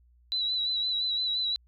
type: tone with vibrato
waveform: sine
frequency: 3951 Hz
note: B7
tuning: in tune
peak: -26 dBFS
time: 0.32-1.56 s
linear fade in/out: 0 ms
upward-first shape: sine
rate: 5.8 Hz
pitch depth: 41 cents each way
effects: added 60 Hz sine -58 dBFS peak until 1.67 s